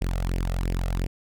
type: tone with flanger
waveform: sawtooth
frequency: 44.15 Hz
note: F1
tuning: 20 cents sharp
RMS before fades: -26 dBFS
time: 0.01-1.07 s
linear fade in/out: 10 ms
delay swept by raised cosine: 0.37 to 1.57 ms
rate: 2.9 Hz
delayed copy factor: +0.75
effects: none